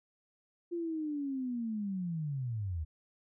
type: linear sweep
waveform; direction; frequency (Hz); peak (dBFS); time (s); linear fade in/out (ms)
sine; down; 349.2 to 73.9; -33; 0.71-2.85; 20
effects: none